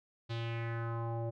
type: tone with low-pass filter sweep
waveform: square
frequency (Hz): 115.7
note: A#2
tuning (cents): -13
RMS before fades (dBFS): -37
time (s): 0.29-1.31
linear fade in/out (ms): 20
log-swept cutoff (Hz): 4000 to 600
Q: 2.9
effects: none